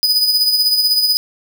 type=tone with tremolo; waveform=45% pulse; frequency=4978 Hz; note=D#8; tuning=in tune; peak=-9 dBFS; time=0.03-1.17 s; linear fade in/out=0 ms; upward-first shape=sine; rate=16 Hz; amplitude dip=50%; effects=none